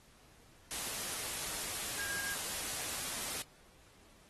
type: tone in noise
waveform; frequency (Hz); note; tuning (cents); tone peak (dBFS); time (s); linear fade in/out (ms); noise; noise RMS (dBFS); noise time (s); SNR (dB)
sine; 1624; G#6; -39; -40; 1.99-2.34; 0; white; -39; 0.71-3.42; -4
effects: pink hiss -63 dBFS RMS until 4.29 s + AAC 32 kbps